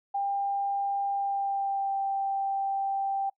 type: tone with pitch glide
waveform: sine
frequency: 797 to 785.1 Hz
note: G5 to G5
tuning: +28 to +2 cents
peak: -26 dBFS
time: 0.14-3.3 s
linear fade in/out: 10 ms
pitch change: -26 cents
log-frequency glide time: 1.13-1.97 s
effects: noise-tail reverb RT60 0.1 s tail -23 dB re dry